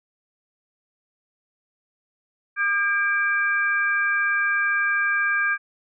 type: tone cluster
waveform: sine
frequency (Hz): 1203 / 1612 / 2340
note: D6 / G6 / D7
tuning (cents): +41 / +48 / -7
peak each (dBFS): -28 / -20 / -28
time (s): 2.56-5.58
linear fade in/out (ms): 50
effects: none